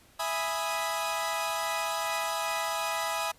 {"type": "chord", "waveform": "sawtooth", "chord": "E major seventh", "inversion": "none", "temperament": "equal", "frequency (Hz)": [659.3, 830.6, 987.8, 1244.5], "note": ["E5", "G#5", "B5", "D#6"], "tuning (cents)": [0, 0, 0, 0], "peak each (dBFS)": -31, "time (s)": [0.19, 3.32], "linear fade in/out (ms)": 10, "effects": ["pink hiss -59 dBFS RMS until 3.38 s", "resampled to 32000 Hz"]}